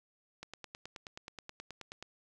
click train, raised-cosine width 0.2 ms, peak -27 dBFS, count 16, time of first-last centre 0.43-2.026 s, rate 9.4 Hz, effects none

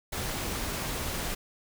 pink noise, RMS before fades -33 dBFS, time 0.12-1.35 s, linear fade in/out 10 ms, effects none

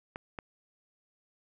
clicks, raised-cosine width 0.5 ms, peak -23 dBFS, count 2, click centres 0.159 / 0.388 s, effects none

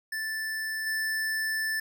square tone with level steps, 1760 Hz, A6, in tune, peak -31 / -28 dBFS, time 0.12-1.8 s, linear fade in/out 5 ms, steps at 0.86 s, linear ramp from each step 10 ms, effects none

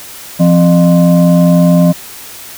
sine tone with frequency modulation, 173.1 Hz, F3, 15 cents flat, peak -4 dBFS, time 0.39-1.93 s, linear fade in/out 20 ms, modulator 436 Hz, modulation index 0.78, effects white hiss -30 dBFS RMS until 2.57 s

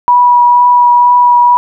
sine tone with vibrato, 973 Hz, B5, 26 cents flat, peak -3 dBFS, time 0.08-1.57 s, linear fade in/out 0 ms, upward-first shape triangle, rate 2.1 Hz, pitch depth 13 cents each way, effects none

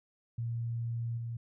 sine tone with level steps, 116.7 Hz, A#2, 2 cents sharp, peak -32 / -35 dBFS, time 0.38-1.37 s, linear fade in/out 5 ms, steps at 1.17 s, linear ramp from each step 10 ms, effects none

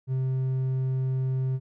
sine tone with hard clipping, 130.81 Hz, C3, in tune, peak -25 dBFS, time 0.07-1.6 s, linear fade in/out 50 ms, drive 3 dB, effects none

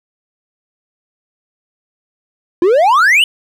triangle exponential sweep, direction up, 330.6 to 3073 Hz, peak -5 dBFS, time 2.62-3.24 s, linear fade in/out 2 ms, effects none

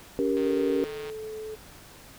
sine chord, G diminished, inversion second, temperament just, 282.2 / 392 / 470.4 Hz, Db4 / G4 / Bb4, +31 / 0 / +16 cents, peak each -27 dBFS, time 0.19-0.84 s, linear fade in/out 0 ms
click train, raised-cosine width 0.3 ms, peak -27 dBFS, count 114, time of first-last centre 0.37-1.099 s, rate 155 Hz
sine tone with pitch glide, 440 to 434.2 Hz, A4 to A4, 0 to -23 cents, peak -34 dBFS, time 0.45-1.56 s, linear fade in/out 20 ms, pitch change -23 cents, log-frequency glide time 0.59-1.33 s
effects pink hiss -49 dBFS RMS until 2.18 s

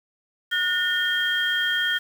sine tone cluster, 1452 / 1817 / 3212 Hz, F#6 / A#6 / G7, -33 / -45 / +41 cents, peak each -25 dBFS, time 0.51-1.99 s, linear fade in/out 20 ms, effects 7-bit

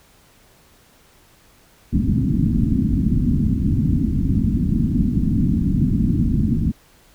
white low-pass noise, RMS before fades -18 dBFS, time 1.92-6.72 s, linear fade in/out 20 ms, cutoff 270 Hz, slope 48 dB/octave, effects pink hiss -53 dBFS RMS until 7.14 s

